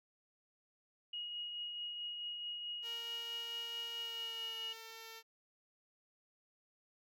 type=tone with tremolo; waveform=sine; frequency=2887 Hz; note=F#7; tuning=43 cents flat; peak=-39 dBFS; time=1.13-4.73 s; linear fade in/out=5 ms; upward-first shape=triangle; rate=4.6 Hz; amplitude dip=35%
type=tone with pitch glide; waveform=5% pulse; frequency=463.8 to 450.6 Hz; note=A#4 to A4; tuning=-9 to +41 cents; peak=-38 dBFS; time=2.82-5.23 s; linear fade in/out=50 ms; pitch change=-50 cents; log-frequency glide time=3.95-4.62 s
effects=none